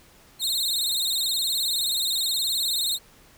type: tone with vibrato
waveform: sawtooth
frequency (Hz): 3951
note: B7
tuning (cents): 0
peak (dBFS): -20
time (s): 0.39-2.99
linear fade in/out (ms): 50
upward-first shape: sine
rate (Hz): 19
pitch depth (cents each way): 140
effects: pink hiss -54 dBFS RMS until 3.37 s